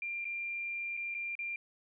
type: tone with dropouts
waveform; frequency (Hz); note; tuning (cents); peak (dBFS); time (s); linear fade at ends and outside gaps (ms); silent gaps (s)
sine; 2384; D7; +25; -35; 0.02-1.56; 2; 0.245-0.252 / 0.969-0.973 / 1.143-1.148 / 1.353-1.39
effects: none